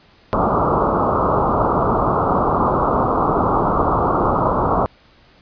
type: low-pass noise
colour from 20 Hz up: white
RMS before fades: -17 dBFS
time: 0.33-4.86 s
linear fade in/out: 0 ms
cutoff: 1300 Hz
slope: 96 dB/octave
effects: pink hiss -51 dBFS RMS until 5.41 s + resampled to 11025 Hz